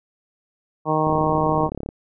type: harmonic tone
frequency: 155.56 Hz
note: D#3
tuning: in tune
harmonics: 1 / 2 / 3 / 4 / 5 / 6 / 7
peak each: -25 / -25 / -25 / -25 / -25 / -25 / -25 dBFS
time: 0.85-1.7 s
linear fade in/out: 50 ms
type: click train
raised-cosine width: 2 ms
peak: -16 dBFS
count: 30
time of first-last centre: 1.07-1.889 s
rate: 35.4 Hz
effects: none